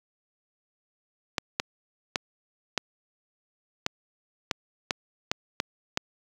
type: clicks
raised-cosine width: 0.2 ms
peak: -7 dBFS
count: 10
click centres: 1.382 / 1.599 / 2.158 / 2.777 / 3.864 / 4.512 / 4.908 / 5.315 / 5.601 / 5.974 s
effects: high-pass 100 Hz 12 dB/octave + 8-bit